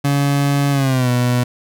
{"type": "tone with pitch glide", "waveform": "30% pulse", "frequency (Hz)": [141.5, 123.18], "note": ["C#3", "B2"], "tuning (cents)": [36, -4], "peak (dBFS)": -11, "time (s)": [0.04, 1.44], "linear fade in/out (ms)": 10, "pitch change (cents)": -240, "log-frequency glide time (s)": [0.71, 1.1], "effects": []}